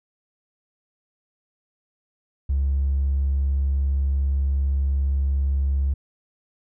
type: tone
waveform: triangle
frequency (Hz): 68.7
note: C#2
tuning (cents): -15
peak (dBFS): -15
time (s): 2.49-5.94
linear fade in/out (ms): 10
effects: tanh soft clip ceiling -16 dBFS